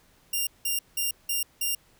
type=tone bursts; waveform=5% pulse; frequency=2794 Hz; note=F7; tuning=in tune; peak=-16 dBFS; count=5; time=0.33-1.75 s; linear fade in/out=5 ms; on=140 ms; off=180 ms; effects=pink hiss -61 dBFS RMS until 1.99 s